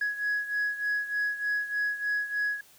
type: beating tone pair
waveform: sine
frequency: 1672 / 1675.3 Hz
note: G#6 / G#6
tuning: +11 / +15 cents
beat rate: 3.3 Hz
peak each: -27 / -31 dBFS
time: 0.01-2.61 s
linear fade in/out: 5 ms
effects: tanh soft clip ceiling -23 dBFS + white hiss -57 dBFS RMS until 2.78 s